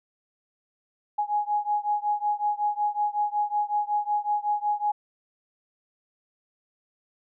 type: beating tone pair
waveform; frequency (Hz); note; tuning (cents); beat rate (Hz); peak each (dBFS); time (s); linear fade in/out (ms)
sine; 830.6 / 836; G#5 / G#5; 0 / +11; 5.4; -26 / -27; 1.18-4.92; 10
effects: none